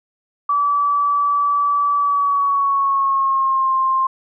sine tone with pitch glide, 1152 to 1056.4 Hz, D6 to C6, -34 to +16 cents, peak -14 dBFS, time 0.49-4.07 s, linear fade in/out 5 ms, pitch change -150 cents, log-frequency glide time 1.97-3.74 s, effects none

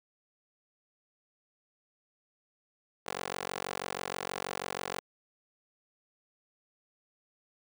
15% pulse tone with high-pass filter, 46.24 Hz, F#1, in tune, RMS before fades -38 dBFS, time 3.06-5 s, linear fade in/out 10 ms, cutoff 540 Hz, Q 0.88, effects none

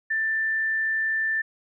sine tone, 1774 Hz, A6, 14 cents sharp, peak -22 dBFS, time 0.1-1.42 s, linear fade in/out 10 ms, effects none

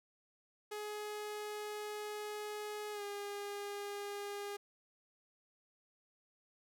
sawtooth tone with pitch glide, 420.3 to 406.5 Hz, G#4 to G#4, +21 to -37 cents, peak -37 dBFS, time 0.71-4.57 s, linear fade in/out 10 ms, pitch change -58 cents, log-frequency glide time 2.92-3.03 s, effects none

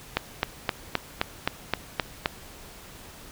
click train, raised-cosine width 0.3 ms, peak -6 dBFS, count 9, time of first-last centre 0.17-2.259 s, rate 3.83 Hz, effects pink hiss -46 dBFS RMS until 3.31 s

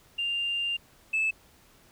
sine tone pair in turn, 2794 / 2618 Hz, F7 / E7, 0 / -13 cents, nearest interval minor second, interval 113 cents, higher first, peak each -26 / -22 dBFS, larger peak second, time 0.18-0.77 / 1.13-1.31 s, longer first, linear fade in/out 10 ms, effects tanh soft clip ceiling -21 dBFS + pink hiss -59 dBFS RMS until 1.91 s

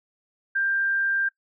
sine tone, 1587 Hz, G6, 21 cents sharp, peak -21 dBFS, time 0.55-1.29 s, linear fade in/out 10 ms, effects noise-tail reverb RT60 0.1 s tail -22 dB re dry

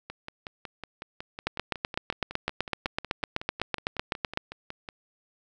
two click trains, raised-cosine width 0.3 ms, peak -21 / -10 dBFS, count 27 / 24, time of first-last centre 0.1-4.888 / 1.47-4.374 s, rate 5.43 / 7.92 Hz, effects none

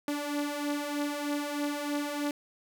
sawtooth beating tone pair, 288.8 / 292 Hz, D4 / D4, -29 / -10 cents, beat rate 3.2 Hz, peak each -32 / -28 dBFS, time 0.08-2.31 s, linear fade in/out 2 ms, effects none

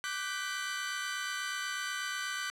sawtooth chord, G major seventh, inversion second, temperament equal with one note detuned, 1174.7 / 1499.8 / 1568 / 1975.5 Hz, D6 / F#6 / G6 / B6, 0 / +23 / 0 / 0 cents, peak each -37 / -34 / -38 / -38 dBFS, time 0.04-2.5 s, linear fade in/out 0 ms, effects low-pass 10000 Hz 12 dB/octave

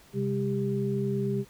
sine tone cluster, 131.7 / 201 / 396.7 Hz, C3 / G3 / G4, +12 / +44 / +21 cents, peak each -30 dBFS, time 0.13-1.45 s, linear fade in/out 50 ms, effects pink hiss -56 dBFS RMS until 1.49 s

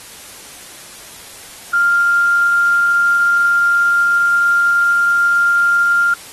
sine tone with quantisation, 1396.9 Hz, F6, in tune, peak -10 dBFS, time 1.73-6.14 s, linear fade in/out 5 ms, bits 6, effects white hiss -36 dBFS RMS until 6.32 s + AAC 32 kbps

